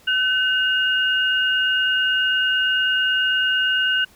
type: tone pair together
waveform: sine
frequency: 1517 / 2847 Hz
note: F#6 / F7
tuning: +43 / +33 cents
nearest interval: major seventh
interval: 1090 cents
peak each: -19 / -20 dBFS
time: 0.07-4.05 s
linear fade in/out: 10 ms
effects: pink hiss -52 dBFS RMS until 4.15 s